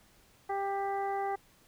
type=harmonic tone; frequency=395.1 Hz; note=G4; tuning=14 cents sharp; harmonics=1 / 2 / 3 / 4 / 5; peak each=-36 / -32 / -43 / -48 / -46 dBFS; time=0.49-1.36 s; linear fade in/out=10 ms; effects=pink hiss -63 dBFS RMS until 1.67 s